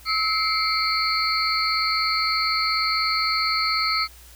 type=tone cluster; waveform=sine; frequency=1296 / 2103 / 2299 / 4259 / 4522 Hz; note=E6 / C7 / D7 / C8 / C#8; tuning=-30 / +8 / -37 / +30 / +34 cents; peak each=-24 / -28 / -32 / -26 / -26 dBFS; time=0.05-4.08 s; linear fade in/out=50 ms; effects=added 60 Hz sine -47 dBFS peak until 4.35 s + white hiss -49 dBFS RMS until 4.35 s